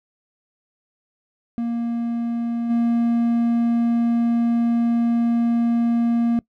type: tone with level steps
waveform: triangle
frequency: 234.2 Hz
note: A#3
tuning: 8 cents sharp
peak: -19 / -14 dBFS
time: 1.58-6.39 s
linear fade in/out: 0 ms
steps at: 2.69 s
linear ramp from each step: 20 ms
effects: noise-tail reverb RT60 0.1 s tail -22 dB re dry